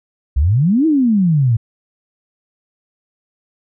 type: exponential two-way sweep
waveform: sine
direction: up then down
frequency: 61.74 to 329.6 to 108.3 Hz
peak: -10 dBFS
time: 0.36-1.57 s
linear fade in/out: 10 ms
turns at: 0.86 s
effects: none